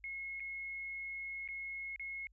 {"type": "tone with dropouts", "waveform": "sine", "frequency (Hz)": 2170, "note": "C#7", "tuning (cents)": -37, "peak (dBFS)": -40, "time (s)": [0.04, 2.27], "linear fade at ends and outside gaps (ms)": 1, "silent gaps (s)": [[0.398, 0.403], [1.477, 1.487], [1.961, 1.996]], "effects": ["added 50 Hz sine -63 dBFS peak until 2.32 s"]}